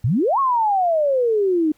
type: exponential two-way sweep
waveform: sine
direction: up then down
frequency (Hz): 100.8 to 1120 to 299.3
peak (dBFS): -15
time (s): 0.04-1.72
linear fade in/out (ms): 5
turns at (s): 0.39
effects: pink hiss -60 dBFS RMS until 1.77 s